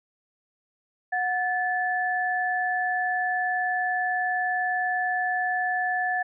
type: tone pair together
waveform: sine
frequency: 731 / 1739.6 Hz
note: F#5 / A6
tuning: -21 / -20 cents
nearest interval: octave + minor third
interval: 1501 cents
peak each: -26 dBFS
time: 1.12-6.23 s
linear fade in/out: 10 ms
effects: none